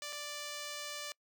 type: tone with dropouts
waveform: 5% pulse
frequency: 588 Hz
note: D5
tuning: 2 cents sharp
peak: -29 dBFS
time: 0.02-1.12 s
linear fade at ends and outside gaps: 1 ms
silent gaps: 0.125-0.128 s
effects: noise-tail reverb RT60 0.1 s tail -25 dB re dry